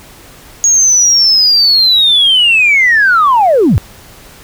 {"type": "linear sweep", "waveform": "sine", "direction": "down", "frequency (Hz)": [6645, 65.4], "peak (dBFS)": -4, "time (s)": [0.64, 3.78], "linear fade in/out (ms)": 0, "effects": ["tanh soft clip ceiling -1 dBFS", "pink hiss -37 dBFS RMS until 4.43 s"]}